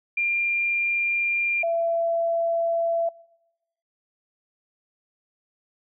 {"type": "tone pair in turn", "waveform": "sine", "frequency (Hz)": [2392, 671.2], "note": ["D7", "E5"], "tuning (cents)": [31, 31], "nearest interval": "octave + minor seventh", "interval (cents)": 2200, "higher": "first", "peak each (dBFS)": -21, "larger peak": "neither", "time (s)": [[0.17, 1.63], [1.63, 3.09]], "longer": "neither", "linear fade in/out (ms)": 5, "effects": ["noise-tail reverb RT60 1.0 s tail -24 dB re dry"]}